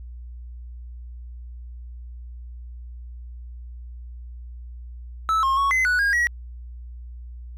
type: tone with pitch steps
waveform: triangle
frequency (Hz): 1308 / 1073 / 1109 / 2046 / 1476 / 1626 / 1915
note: E6 / C6 / C#6 / C7 / F#6 / G#6 / A#6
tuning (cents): -14 / +43 / 0 / -39 / -5 / -37 / +46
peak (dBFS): -16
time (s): 5.29-6.27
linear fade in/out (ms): 0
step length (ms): 140
effects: added 60 Hz sine -35 dBFS peak until 7.57 s